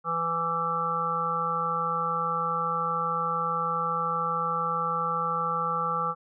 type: harmonic tone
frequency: 166.4 Hz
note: E3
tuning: 17 cents sharp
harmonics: 1 / 3 / 5 / 7 / 8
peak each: -37 / -35 / -35 / -28 / -30 dBFS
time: 0.04-6.15 s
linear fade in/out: 50 ms
effects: none